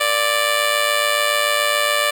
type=tone with amplitude modulation; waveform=10% pulse; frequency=587.3 Hz; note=D5; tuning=in tune; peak=-5 dBFS; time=0-2.11 s; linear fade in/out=10 ms; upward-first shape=sine; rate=107 Hz; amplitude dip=60%; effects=none